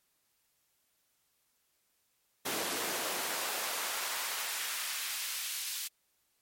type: noise with high-pass filter sweep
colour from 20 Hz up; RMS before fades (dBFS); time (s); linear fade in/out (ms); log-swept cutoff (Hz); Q
pink; -36; 2.45-5.88; 10; 280 to 3400; 0.78
effects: white hiss -75 dBFS RMS until 6.41 s + MP3 64 kbps